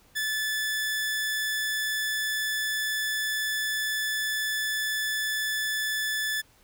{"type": "tone", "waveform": "sawtooth", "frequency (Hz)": 1738, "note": "A6", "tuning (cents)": -22, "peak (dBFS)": -23, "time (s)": [0.15, 6.42], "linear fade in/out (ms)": 20, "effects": ["pink hiss -60 dBFS RMS until 6.63 s"]}